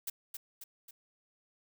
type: noise with echo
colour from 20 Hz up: blue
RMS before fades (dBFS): -37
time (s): 0.07-0.1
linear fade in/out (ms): 5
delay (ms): 270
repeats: 3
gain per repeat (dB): -5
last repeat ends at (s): 0.91
effects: none